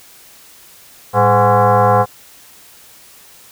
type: tone with frequency modulation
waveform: sine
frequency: 110 Hz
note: A2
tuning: in tune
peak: -8 dBFS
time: 1.13-2.06 s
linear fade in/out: 50 ms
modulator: 310 Hz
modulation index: 3.4
effects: white hiss -43 dBFS RMS until 3.51 s